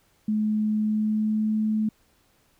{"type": "tone with pitch glide", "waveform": "sine", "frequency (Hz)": [213.9, 216.1], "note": ["A3", "A3"], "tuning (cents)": [-49, -31], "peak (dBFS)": -21, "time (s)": [0.28, 1.89], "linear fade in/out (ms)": 5, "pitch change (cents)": 18, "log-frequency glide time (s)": [0.78, 1.56], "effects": ["pink hiss -64 dBFS RMS until 2.59 s"]}